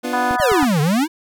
25% pulse chord, B diminished, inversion none, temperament equal, 246.9 / 293.7 / 349.2 Hz, B3 / D4 / F4, 0 / 0 / 0 cents, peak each -20 / -25 / -25 dBFS, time 0.03-0.37 s, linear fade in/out 20 ms
harmonic tone, 246.9 Hz, B3, in tune, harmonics 3 / 4 / 5 / 6 / 7, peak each -21 / -23 / -25 / -27 / -28 dBFS, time 0.13-0.65 s, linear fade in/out 5 ms
clicks, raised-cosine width 5 ms, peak -17 dBFS, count 4, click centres 0.31 / 0.4 / 0.518 / 0.628 s
square exponential two-way sweep, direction down then up, 698.5 to 141 to 338.8 Hz, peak -15 dBFS, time 0.38-1.08 s, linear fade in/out 50 ms, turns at 0.81 s
effects none

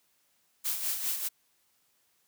blue noise with tremolo, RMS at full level -30 dBFS, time 0.64-1.29 s, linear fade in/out 20 ms, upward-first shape sine, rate 5 Hz, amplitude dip 55%, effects white hiss -71 dBFS RMS until 2.27 s + high-pass 60 Hz 12 dB/octave

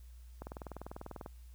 click train, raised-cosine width 1 ms, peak -29 dBFS, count 18, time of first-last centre 0.42-1.262 s, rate 20.2 Hz, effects added 60 Hz sine -50 dBFS peak until 1.54 s + white hiss -69 dBFS RMS until 1.54 s

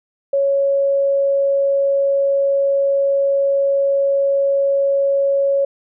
sine tone, 554.4 Hz, C#5, in tune, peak -13 dBFS, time 0.33-5.65 s, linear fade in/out 5 ms, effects none

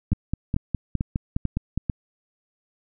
two click trains, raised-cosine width 5 ms, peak -11 / -11 dBFS, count 5 / 9, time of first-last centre 0.12-1.898 / 0.13-1.776 s, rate 2.25 / 4.86 Hz, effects none

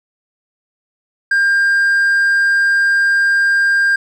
sine tone with hard clipping, 1600 Hz, G6, 35 cents sharp, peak -11 dBFS, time 1.31-3.96 s, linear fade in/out 5 ms, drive 2 dB, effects none

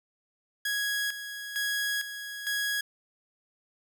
sawtooth tone with tremolo, 1661.2 Hz, G#6, in tune, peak -24 dBFS, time 0.65-2.81 s, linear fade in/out 5 ms, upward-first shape square, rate 1.1 Hz, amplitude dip 65%, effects none

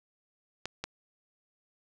clicks, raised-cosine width 0.2 ms, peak -17 dBFS, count 2, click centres 0.656 / 0.84 s, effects none

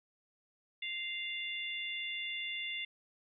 harmonic tone, 697 Hz, F5, 4 cents flat, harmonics 3 / 4 / 5, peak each -40 / -41 / -42 dBFS, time 0.82-2.85 s, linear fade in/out 5 ms, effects none

